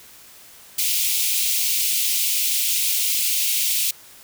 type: high-pass noise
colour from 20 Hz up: white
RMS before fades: -21 dBFS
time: 0.78-3.91 s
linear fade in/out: 5 ms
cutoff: 2300 Hz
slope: 48 dB/octave
effects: white hiss -46 dBFS RMS until 4.23 s